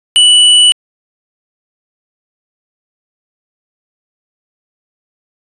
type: tone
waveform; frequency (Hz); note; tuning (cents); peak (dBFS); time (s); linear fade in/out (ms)
square; 2960; F#7; 0; -4; 0.16-0.72; 0
effects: resampled to 24000 Hz